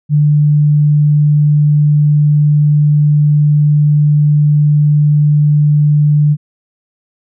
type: tone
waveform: sine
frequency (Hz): 148.4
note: D3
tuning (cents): +18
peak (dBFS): -6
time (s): 0.09-6.37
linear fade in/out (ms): 50
effects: none